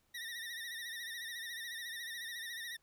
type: tone with vibrato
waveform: 25% pulse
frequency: 1864.7 Hz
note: A#6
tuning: in tune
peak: -38 dBFS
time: 0.14-2.77 s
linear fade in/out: 10 ms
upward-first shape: sine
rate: 14 Hz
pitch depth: 76 cents each way
effects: pink hiss -75 dBFS RMS until 2.82 s